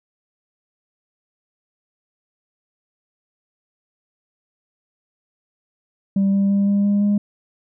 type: tone with pitch steps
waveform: sine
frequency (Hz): 196.1 / 197.81 / 199.53 / 201.3 / 203 / 204.8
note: G3 / G3 / G3 / G3 / G#3 / G#3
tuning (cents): +1 / +16 / +31 / +46 / -39 / -24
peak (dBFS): -12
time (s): 6.16-7.18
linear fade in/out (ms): 5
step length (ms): 170
effects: tanh soft clip ceiling -13 dBFS